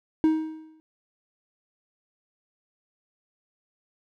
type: tone with exponential decay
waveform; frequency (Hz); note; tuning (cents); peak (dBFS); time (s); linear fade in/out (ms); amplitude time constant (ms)
triangle; 315.3; D#4; +23; -13; 0.24-0.8; 0; 120
effects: none